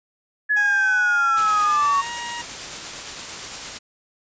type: exponential sweep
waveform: sine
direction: down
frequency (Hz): 1712 to 1106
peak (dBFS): -16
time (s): 0.49-2.02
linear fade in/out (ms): 20
type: tone with pitch glide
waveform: 20% pulse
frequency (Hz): 830.6 to 948.6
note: G#5 to A#5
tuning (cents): 0 to +30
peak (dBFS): -24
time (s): 0.56-2.42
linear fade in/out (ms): 10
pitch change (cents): +230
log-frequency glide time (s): 1.63-2.1
type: noise with tremolo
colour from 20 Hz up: white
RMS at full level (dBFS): -31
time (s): 1.36-3.79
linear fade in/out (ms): 20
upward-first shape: triangle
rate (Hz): 8.8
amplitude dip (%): 25
effects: resampled to 16000 Hz